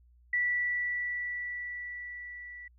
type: tone with level ramp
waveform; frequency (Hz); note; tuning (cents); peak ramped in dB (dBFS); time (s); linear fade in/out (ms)
sine; 1958; B6; -15; -25 to -43; 0.33-2.68; 5
effects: added 60 Hz sine -58 dBFS peak until 2.78 s